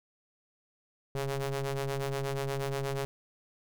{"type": "ring-modulated tone", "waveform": "sawtooth", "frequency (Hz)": 138.59, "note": "C#3", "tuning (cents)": 0, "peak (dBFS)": -24, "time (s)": [1.15, 3.05], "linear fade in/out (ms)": 0, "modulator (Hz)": 273, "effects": []}